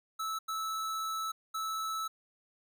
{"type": "tone bursts at uneven times", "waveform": "square", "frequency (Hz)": 1309, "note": "E6", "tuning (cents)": -13, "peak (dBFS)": -34, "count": 3, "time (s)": [[0.19, 0.39], [0.48, 1.32], [1.54, 2.08]], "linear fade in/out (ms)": 10, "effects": []}